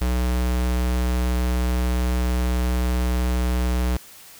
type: tone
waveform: square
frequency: 61.7 Hz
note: B1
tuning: 1 cent flat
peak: -20 dBFS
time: 0.01-3.97 s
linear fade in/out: 5 ms
effects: white hiss -45 dBFS RMS until 4.39 s